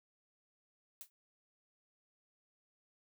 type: noise with exponential decay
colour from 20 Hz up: blue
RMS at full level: -44 dBFS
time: 1.01-1.1 s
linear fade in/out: 0 ms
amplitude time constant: 19 ms
effects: none